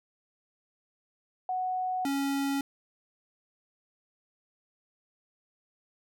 sine / square tone pair in turn, 740 / 277.2 Hz, F#5 / C#4, 0 / 0 cents, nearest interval octave + perfect fourth, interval 1700 cents, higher first, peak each -28 dBFS, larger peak neither, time 1.49-2.05 / 2.05-2.61 s, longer neither, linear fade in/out 2 ms, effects none

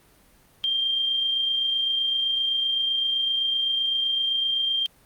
sine tone with amplitude modulation, 3181 Hz, G7, 25 cents sharp, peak -20 dBFS, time 0.64-4.86 s, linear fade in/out 0 ms, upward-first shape sine, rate 27.8 Hz, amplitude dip 30%, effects pink hiss -57 dBFS RMS until 5.05 s + Opus 32 kbps

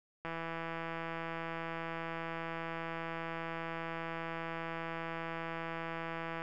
click train, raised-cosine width 0.5 ms, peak -25 dBFS, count 1019, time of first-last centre 0.25-6.42 s, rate 165 Hz, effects none

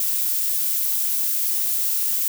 violet noise, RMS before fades -22 dBFS, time 0-2.28 s, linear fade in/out 2 ms, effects none

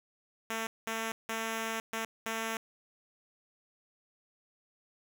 5% pulse tone bursts at uneven times, 224.3 Hz, A3, 34 cents sharp, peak -22 dBFS, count 5, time 0.5-0.67 / 0.87-1.12 / 1.29-1.8 / 1.93-2.05 / 2.26-2.57 s, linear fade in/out 2 ms, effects none

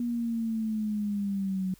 sine linear sweep, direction down, 240.8 to 185 Hz, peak -27 dBFS, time 0-1.74 s, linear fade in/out 2 ms, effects added 43 Hz sine -59 dBFS peak until 1.79 s + white hiss -60 dBFS RMS until 1.79 s

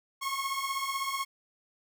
sawtooth beating tone pair, 1082 / 1098 Hz, C#6 / C#6, -42 / -17 cents, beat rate 16 Hz, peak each -30 dBFS, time 0.21-1.25 s, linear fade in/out 20 ms, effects none

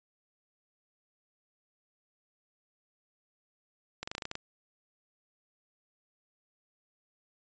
clicks, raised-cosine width 0.2 ms, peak -19 dBFS, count 9, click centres 4.03 / 4.075 / 4.115 / 4.151 / 4.181 / 4.222 / 4.254 / 4.314 / 4.354 s, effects resampled to 16000 Hz

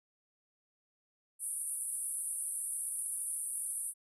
pink band-pass noise, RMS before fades -38 dBFS, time 1.39-3.94 s, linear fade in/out 50 ms, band 9000 to 11000 Hz, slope 96 dB/octave, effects none

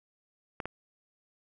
clicks, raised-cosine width 0.5 ms, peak -20 dBFS, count 2, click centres 0.602 / 0.656 s, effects none

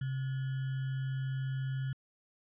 sine tone with sample-and-hold, 132.9 Hz, C3, 27 cents sharp, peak -32 dBFS, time 0.01-1.93 s, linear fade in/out 5 ms, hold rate 1575 Hz, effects resampled to 8000 Hz

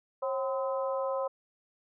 harmonic tone with a mistuned harmonic, 255.9 Hz, C4, 38 cents flat, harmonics 2 / 3 / 4 / 5, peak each -30 / -40 / -36 / -42 dBFS, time 0.22-1.28 s, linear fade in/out 10 ms, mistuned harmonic 2, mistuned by +88 cents, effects none

